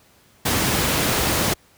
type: noise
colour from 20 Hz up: pink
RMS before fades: -20 dBFS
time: 0.45-1.54 s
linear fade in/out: 10 ms
effects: pink hiss -55 dBFS RMS until 1.77 s + high-pass 60 Hz 12 dB/octave